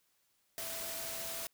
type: tone in noise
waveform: sine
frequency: 662 Hz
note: E5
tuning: 7 cents sharp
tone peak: -48 dBFS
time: 0.58-1.47 s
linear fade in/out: 0 ms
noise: white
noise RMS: -41 dBFS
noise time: 0.58-1.47 s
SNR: -10 dB
effects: white hiss -75 dBFS RMS until 1.53 s